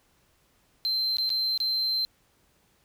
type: tone with dropouts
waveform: triangle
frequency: 4114 Hz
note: C8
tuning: 30 cents flat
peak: -23 dBFS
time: 0.85-2.05 s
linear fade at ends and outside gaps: 0 ms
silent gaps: 1.169-1.184 / 1.293-1.302 / 1.576-1.602 s
effects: pink hiss -66 dBFS RMS until 2.84 s